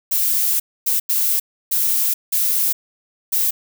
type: noise bursts at uneven times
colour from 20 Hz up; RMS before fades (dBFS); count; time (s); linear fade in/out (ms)
violet; -18; 6; 0.11-0.6 / 0.86-1 / 1.09-1.4 / 1.71-2.14 / 2.32-2.73 / 3.32-3.51; 10
effects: none